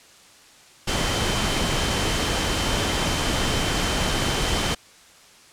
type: tone in noise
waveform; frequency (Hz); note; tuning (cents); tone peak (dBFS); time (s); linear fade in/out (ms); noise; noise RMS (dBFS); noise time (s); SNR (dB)
sine; 3089; G7; -26; -32; 0.87-4.75; 10; pink; -23; 0.87-4.75; -12
effects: white hiss -50 dBFS RMS until 5.52 s + low-pass 8000 Hz 12 dB/octave